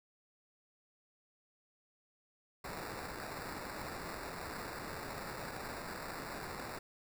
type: noise with sample-and-hold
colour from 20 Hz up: blue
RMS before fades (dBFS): -44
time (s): 2.64-6.79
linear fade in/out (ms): 5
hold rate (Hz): 3150
effects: none